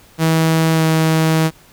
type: tone with pitch glide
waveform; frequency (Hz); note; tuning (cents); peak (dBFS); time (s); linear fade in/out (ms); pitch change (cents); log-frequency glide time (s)
sawtooth; 161.5 to 159.83; E3 to D#3; -35 to +47; -8; 0.18-1.51; 50; -18; 0.73-0.83
effects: pink hiss -47 dBFS RMS until 1.72 s